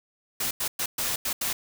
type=noise bursts at uneven times; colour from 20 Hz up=white; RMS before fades=-28 dBFS; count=6; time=0.4-0.51 / 0.6-0.68 / 0.79-0.86 / 0.98-1.16 / 1.25-1.33 / 1.41-1.53 s; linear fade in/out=5 ms; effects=none